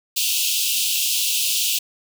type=high-pass noise; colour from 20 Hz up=pink; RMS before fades=-21 dBFS; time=0.16-1.79 s; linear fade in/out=10 ms; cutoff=2600 Hz; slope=96 dB/octave; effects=none